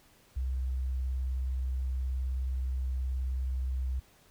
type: tone with vibrato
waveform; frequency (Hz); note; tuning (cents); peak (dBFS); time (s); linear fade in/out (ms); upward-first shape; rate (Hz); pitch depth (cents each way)
sine; 64.5; C2; -24; -29; 0.36-4; 10; sine; 19; 33
effects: pink hiss -62 dBFS RMS until 4.3 s